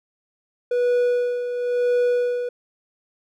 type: tone with tremolo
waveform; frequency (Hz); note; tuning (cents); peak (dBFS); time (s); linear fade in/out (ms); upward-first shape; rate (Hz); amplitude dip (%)
triangle; 488.8; B4; -18; -14; 0.71-2.49; 5; sine; 0.97; 60
effects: none